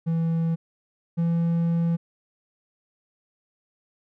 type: tone pair in turn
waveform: triangle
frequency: 164.81 / 168.08 Hz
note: E3 / E3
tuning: 0 / +34 cents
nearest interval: unison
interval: 34 cents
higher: second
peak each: -19 / -18 dBFS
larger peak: second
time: 0.06-0.56 / 1.17-1.97 s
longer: second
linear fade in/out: 20 ms
effects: none